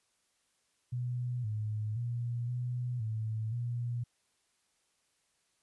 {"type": "tone with pitch steps", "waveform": "sine", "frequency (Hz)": [123.1, 107.2, 119.4, 123.2, 110.1, 120], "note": ["B2", "A2", "A#2", "B2", "A2", "B2"], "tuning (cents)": [-5, -45, 42, -4, 2, -49], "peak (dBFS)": -32, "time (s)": [0.92, 4.04], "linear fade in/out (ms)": 10, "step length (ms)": 520, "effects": ["white hiss -75 dBFS RMS until 5.62 s", "resampled to 24000 Hz"]}